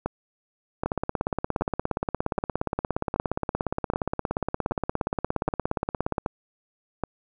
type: two click trains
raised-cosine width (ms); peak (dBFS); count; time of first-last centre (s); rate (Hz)
1; -11 / -12; 92 / 10; 0.86-6.182 / 0.06-7.037; 17.1 / 1.29
effects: none